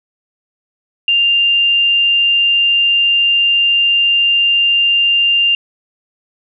sine tone, 2794 Hz, F7, in tune, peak -9 dBFS, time 1.08-5.55 s, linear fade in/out 2 ms, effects none

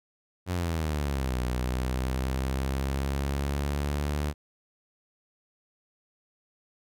sawtooth exponential two-way sweep, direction down then up, 92.5 to 61.74 to 74.1 Hz, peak -23 dBFS, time 0.46-4.34 s, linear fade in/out 50 ms, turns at 1.39 s, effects none

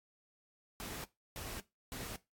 pink noise bursts, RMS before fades -44 dBFS, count 3, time 0.8-2.16 s, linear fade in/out 0 ms, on 240 ms, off 320 ms, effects noise-tail reverb RT60 0.2 s tail -17 dB re dry + AAC 64 kbps

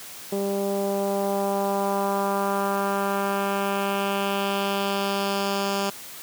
10% pulse tone with low-pass filter sweep, 198.3 Hz, G3, 20 cents sharp, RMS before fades -25 dBFS, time 0.32-5.9 s, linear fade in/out 5 ms, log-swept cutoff 450 to 6400 Hz, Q 1.5, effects white hiss -40 dBFS RMS until 6.22 s + high-pass 100 Hz 12 dB/octave

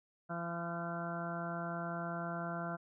harmonic tone with a mistuned harmonic, 170 Hz, F3, 46 cents flat, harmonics 1 / 2 / 3 / 4 / 5 / 6 / 7 / 8 / 9, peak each -41 / -48 / -51 / -42 / -53 / -49 / -53 / -44 / -50 dBFS, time 0.29-2.77 s, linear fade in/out 20 ms, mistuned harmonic 8, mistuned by +18 cents, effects none

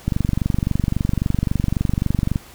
click train, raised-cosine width 5 ms, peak -6 dBFS, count 55, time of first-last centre 0.08-2.358 s, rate 23.7 Hz, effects pink hiss -44 dBFS RMS until 2.54 s

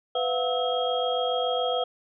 sine tone cluster, 501 / 681 / 728 / 1294 / 3252 Hz, B4 / F5 / F#5 / E6 / G#7, +25 / -44 / -28 / -32 / -37 cents, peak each -27 / -30 / -30 / -35 / -31 dBFS, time 0.15-1.84 s, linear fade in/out 5 ms, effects none

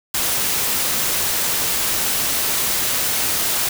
white noise, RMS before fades -20 dBFS, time 0.14-3.69 s, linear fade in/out 5 ms, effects none

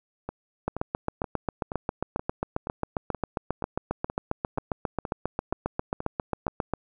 two click trains, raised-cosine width 1 ms, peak -12 / -18 dBFS, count 46 / 14, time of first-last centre 0.68-6.737 / 0.29-6.48 s, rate 7.43 / 2.1 Hz, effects none

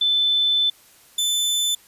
sine / sawtooth tone pair in turn, 3520 / 3520 Hz, A7 / A7, 0 / 0 cents, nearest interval unison, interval 0 cents, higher neither, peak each -16 dBFS, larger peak neither, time 0.01-0.7 / 1.18-1.75 s, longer first, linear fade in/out 5 ms, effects white hiss -52 dBFS RMS until 1.87 s + resampled to 32000 Hz

